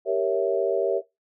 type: chord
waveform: sine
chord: G diminished seventh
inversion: none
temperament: equal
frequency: 392 / 466.2 / 554.4 / 659.3 Hz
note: G4 / Bb4 / Db5 / Fb5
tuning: 0 / 0 / 0 / 0 cents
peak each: -26 dBFS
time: 0.05-1.02 s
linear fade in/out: 50 ms
effects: noise-tail reverb RT60 0.2 s tail -19 dB re dry